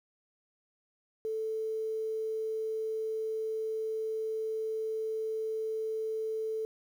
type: tone with quantisation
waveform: sine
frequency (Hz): 440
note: A4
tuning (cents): 0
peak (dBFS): -31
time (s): 1.25-6.65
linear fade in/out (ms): 0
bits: 10
effects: none